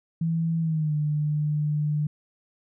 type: tone with pitch glide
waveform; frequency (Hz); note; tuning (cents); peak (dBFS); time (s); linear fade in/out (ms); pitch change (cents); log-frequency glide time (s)
sine; 164.4 to 149.89; E3 to D3; -4 to +36; -22; 0.21-2.07; 5; -160; 0.6-0.94
effects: none